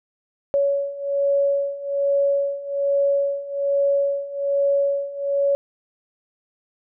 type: beating tone pair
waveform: sine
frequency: 560 / 561.2 Hz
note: C#5 / C#5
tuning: +18 / +21 cents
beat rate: 1.2 Hz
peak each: -23 / -20 dBFS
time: 0.54-5.55 s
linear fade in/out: 0 ms
effects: none